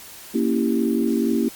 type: chord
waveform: sine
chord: A# diminished seventh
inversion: none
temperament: equal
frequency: 233.1 / 277.2 / 329.6 / 392 Hz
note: A#3 / C#4 / E4 / G4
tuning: 0 / 0 / 0 / 0 cents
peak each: -21 / -24 / -24 / -26 dBFS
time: 0.34-1.49 s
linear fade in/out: 10 ms
effects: white hiss -41 dBFS RMS until 1.55 s + Opus 48 kbps